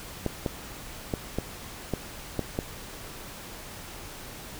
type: clicks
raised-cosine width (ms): 2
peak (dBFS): -13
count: 7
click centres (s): 0.263 / 0.462 / 1.138 / 1.386 / 1.937 / 2.393 / 2.589
effects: pink hiss -42 dBFS RMS until 4.59 s